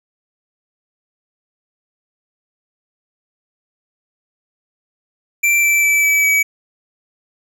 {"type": "tone with pitch steps", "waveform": "square", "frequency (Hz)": [2349, 2331, 2314, 2297, 2279], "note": ["D7", "D7", "D7", "D7", "C#7"], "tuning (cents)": [0, -14, -26, -39, 47], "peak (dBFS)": -12, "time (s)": [5.43, 6.43], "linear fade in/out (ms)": 10, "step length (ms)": 200, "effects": []}